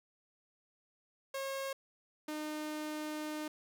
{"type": "tone pair in turn", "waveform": "sawtooth", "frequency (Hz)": [542, 305], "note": ["C#5", "D#4"], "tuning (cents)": [-39, -34], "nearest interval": "minor seventh", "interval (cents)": 995, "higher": "first", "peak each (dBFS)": [-33, -34], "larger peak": "first", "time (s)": [[1.34, 1.73], [2.28, 3.48]], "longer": "second", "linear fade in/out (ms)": 5, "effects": []}